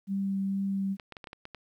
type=tone with vibrato; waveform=sine; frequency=195.4 Hz; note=G3; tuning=5 cents flat; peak=-27 dBFS; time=0.07-0.97 s; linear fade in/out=50 ms; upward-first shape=triangle; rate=2.2 Hz; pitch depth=9 cents each way
type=clicks; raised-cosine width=0.3 ms; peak=-26 dBFS; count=8; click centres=0.998 / 1.123 / 1.168 / 1.242 / 1.272 / 1.331 / 1.454 / 1.547 s
effects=11-bit